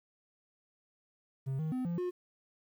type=tone with pitch steps; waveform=triangle; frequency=133.9 / 157.4 / 254.9 / 171.7 / 359.3 Hz; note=C3 / D#3 / C4 / F3 / F4; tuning=+40 / +20 / -45 / -29 / +49 cents; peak=-30 dBFS; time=1.46-2.11 s; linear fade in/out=20 ms; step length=130 ms; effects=11-bit